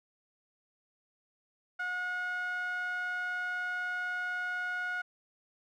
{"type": "tone with band-pass filter", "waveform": "sawtooth", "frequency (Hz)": 724, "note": "F#5", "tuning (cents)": -38, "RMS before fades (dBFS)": -35, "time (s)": [1.79, 5.02], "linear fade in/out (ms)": 10, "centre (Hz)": 1500, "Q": 4.4, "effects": []}